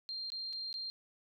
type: tone with dropouts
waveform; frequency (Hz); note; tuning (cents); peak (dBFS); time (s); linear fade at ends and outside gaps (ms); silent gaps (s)
sine; 4186; C8; 0; -38; 0.09-0.9; 0; 0.302-0.32 / 0.528-0.532 / 0.728-0.741
effects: none